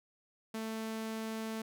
sawtooth tone, 221.6 Hz, A3, 13 cents sharp, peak -33 dBFS, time 0.54-1.62 s, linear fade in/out 5 ms, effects none

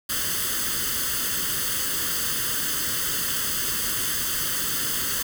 white noise with comb filter, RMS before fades -26 dBFS, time 0.09-5.23 s, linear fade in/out 10 ms, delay 0.63 ms, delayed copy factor +0.8, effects none

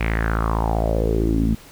sawtooth tone with low-pass filter sweep, 55.4 Hz, A1, 13 cents sharp, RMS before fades -20 dBFS, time 0-1.55 s, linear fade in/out 10 ms, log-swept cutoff 2400 to 220 Hz, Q 5.3, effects pink hiss -45 dBFS RMS until 1.71 s

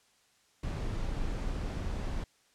brown noise, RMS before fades -34 dBFS, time 0.63-2.24 s, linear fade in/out 5 ms, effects white hiss -67 dBFS RMS until 2.54 s + low-pass 8000 Hz 12 dB/octave

